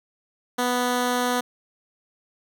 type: tone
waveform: 10% pulse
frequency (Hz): 246.9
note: B3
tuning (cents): 0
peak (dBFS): -13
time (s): 0.58-1.41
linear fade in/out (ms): 10
effects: none